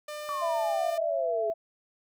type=tone; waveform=sawtooth; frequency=599 Hz; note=D5; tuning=34 cents sharp; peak=-32 dBFS; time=0.08-0.98 s; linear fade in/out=5 ms
type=exponential sweep; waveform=sine; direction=down; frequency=1169 to 412.1 Hz; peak=-30 dBFS; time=0.29-1.5 s; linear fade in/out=0 ms
type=tone with vibrato; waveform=sine; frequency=666 Hz; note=E5; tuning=18 cents sharp; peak=-27 dBFS; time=0.41-1.54 s; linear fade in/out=20 ms; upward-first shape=triangle; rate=8 Hz; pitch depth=14 cents each way
effects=none